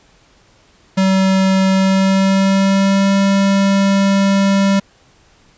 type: tone with pitch glide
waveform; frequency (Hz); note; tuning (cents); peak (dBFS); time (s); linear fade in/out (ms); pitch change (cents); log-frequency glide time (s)
square; 190.9 to 196.49; G3 to G3; -46 to +4; -11; 0.97-4.8; 10; +50; 1.7-3.14
effects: pink hiss -51 dBFS RMS until 5.57 s + resampled to 16000 Hz